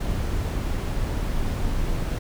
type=noise; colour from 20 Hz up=brown; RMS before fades=-25 dBFS; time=0-2.19 s; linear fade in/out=10 ms; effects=none